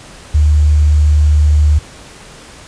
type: tone with quantisation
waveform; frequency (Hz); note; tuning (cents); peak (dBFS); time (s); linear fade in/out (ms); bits
sine; 75; D2; +37; -6; 0.34-1.79; 10; 6
effects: pink hiss -36 dBFS RMS until 2.67 s + resampled to 22050 Hz